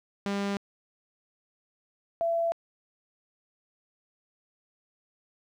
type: tone pair in turn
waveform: sawtooth / sine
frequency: 200 / 671.5 Hz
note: G3 / E5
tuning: +35 / +32 cents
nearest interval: octave + major sixth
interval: 2097 cents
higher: second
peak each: -24 dBFS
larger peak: neither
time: 0.26-0.57 / 2.21-2.52 s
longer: neither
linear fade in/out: 0 ms
effects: low-pass 6000 Hz 12 dB/octave + 11-bit